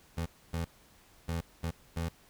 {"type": "tone bursts at uneven times", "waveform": "25% pulse", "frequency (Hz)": 83.3, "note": "E2", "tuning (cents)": 19, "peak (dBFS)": -28, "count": 5, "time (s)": [[0.17, 0.26], [0.53, 0.65], [1.28, 1.41], [1.63, 1.71], [1.96, 2.09]], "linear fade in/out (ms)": 10, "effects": ["pink hiss -61 dBFS RMS until 2.29 s"]}